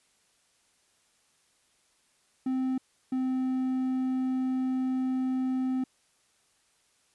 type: tone pair in turn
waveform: triangle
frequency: 259.9 / 258.7 Hz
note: C4 / C4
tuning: -11 / -19 cents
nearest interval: unison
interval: 8 cents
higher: first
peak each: -24 dBFS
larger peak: neither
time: 2.46-2.78 / 3.12-5.84 s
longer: second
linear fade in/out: 5 ms
effects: white hiss -68 dBFS RMS until 7.14 s + resampled to 24000 Hz